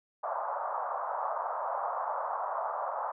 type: band-pass noise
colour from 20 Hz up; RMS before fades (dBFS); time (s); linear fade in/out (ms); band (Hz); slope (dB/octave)
white; -34; 0.23-3.12; 10; 580 to 1200; 48
effects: none